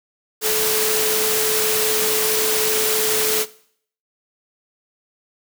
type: tone in noise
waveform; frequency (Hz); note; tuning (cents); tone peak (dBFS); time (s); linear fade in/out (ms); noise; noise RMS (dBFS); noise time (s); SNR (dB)
sine; 434; A4; -24; -23; 0.41-3.46; 50; white; -20; 0.41-3.46; -6
effects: noise-tail reverb RT60 0.6 s tail -19 dB re dry + high-pass 150 Hz 12 dB/octave